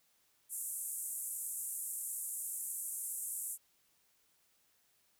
pink band-pass noise, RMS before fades -41 dBFS, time 0.49-3.58 s, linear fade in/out 50 ms, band 7900 to 13000 Hz, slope 48 dB/octave, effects white hiss -73 dBFS RMS until 5.19 s

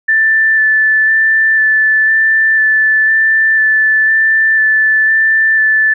sine tone with vibrato, 1760 Hz, A6, in tune, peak -7 dBFS, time 0.08-5.94 s, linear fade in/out 10 ms, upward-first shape square, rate 1 Hz, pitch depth 10 cents each way, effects none

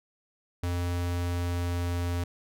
square tone with pitch glide, 87.8 to 87.24 Hz, F2 to F2, +10 to -1 cents, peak -28 dBFS, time 0.63-2.24 s, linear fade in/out 5 ms, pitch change -11 cents, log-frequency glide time 0.78-2.03 s, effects none

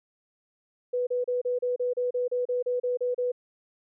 sine tone bursts, 493.9 Hz, B4, in tune, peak -24 dBFS, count 14, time 0.93-3.319 s, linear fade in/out 10 ms, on 140 ms, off 33 ms, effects none

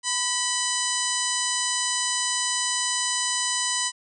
harmonic tone with a mistuned harmonic, 1000 Hz, B5, 21 cents sharp, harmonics 1 / 2 / 3 / 4 / 5 / 6 / 7 / 8 / 9, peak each -32 / -32 / -32 / -32 / -32 / -32 / -32 / -32 / -32 dBFS, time 0.03-3.92 s, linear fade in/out 50 ms, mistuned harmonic 2, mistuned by -52 cents, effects none

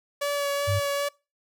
sawtooth tone with vibrato, 570 Hz, C#5, 48 cents sharp, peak -21 dBFS, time 0.21-1.09 s, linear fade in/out 10 ms, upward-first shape sine, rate 2.5 Hz, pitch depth 15 cents each way
sine tone, 99.8 Hz, G2, 32 cents sharp, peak -23 dBFS, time 0.67-0.8 s, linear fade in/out 20 ms
effects noise-tail reverb RT60 0.3 s tail -25 dB re dry

